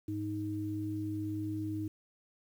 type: tone pair together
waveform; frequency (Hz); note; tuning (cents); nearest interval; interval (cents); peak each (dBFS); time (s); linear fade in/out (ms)
sine; 103.72 / 312.8; G#2 / D#4; -2 / +9; octave + perfect fifth; 1911; -38 / -35; 0.08-1.88; 5
effects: 10-bit